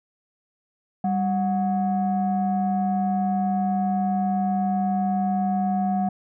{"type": "tone pair together", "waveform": "sine", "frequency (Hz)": [195.68, 732], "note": ["G3", "F#5"], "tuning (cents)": [-3, -19], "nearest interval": "octave + major seventh", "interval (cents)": 2284, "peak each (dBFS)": [-21, -23], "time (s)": [1.04, 6.09], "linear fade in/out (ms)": 5, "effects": ["tanh soft clip ceiling -15 dBFS"]}